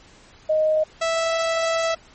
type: tone pair in turn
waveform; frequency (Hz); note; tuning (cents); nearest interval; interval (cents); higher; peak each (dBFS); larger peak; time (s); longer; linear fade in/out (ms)
sine / sawtooth; 622.3 / 657.8; D#5 / E5; 0 / -4; minor second; 96; second; -16; neither; 0.49-0.84 / 1.01-1.95; second; 10
effects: pink hiss -50 dBFS RMS until 2.14 s + MP3 32 kbps